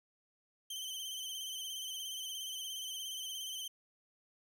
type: tone with vibrato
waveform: sawtooth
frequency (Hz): 3095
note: G7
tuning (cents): -23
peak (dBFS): -37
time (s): 0.7-3.68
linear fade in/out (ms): 5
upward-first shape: sine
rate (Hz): 17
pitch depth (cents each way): 51
effects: none